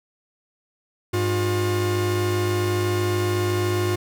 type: tone pair together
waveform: 45% pulse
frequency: 101.4 / 357.8 Hz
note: G#2 / F4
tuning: -41 / +42 cents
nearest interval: octave + minor seventh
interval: 2183 cents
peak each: -23 dBFS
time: 1.13-3.96 s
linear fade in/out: 10 ms
effects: none